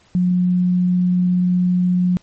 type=tone; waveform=sine; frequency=180 Hz; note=F#3; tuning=47 cents flat; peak=-13 dBFS; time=0.15-2.17 s; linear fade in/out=0 ms; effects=pink hiss -54 dBFS RMS until 2.22 s + MP3 32 kbps